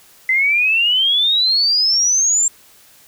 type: exponential sweep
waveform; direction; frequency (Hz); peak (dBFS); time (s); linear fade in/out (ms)
sine; up; 2032 to 7450; -12; 0.29-2.48; 2
effects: white hiss -48 dBFS RMS until 3.07 s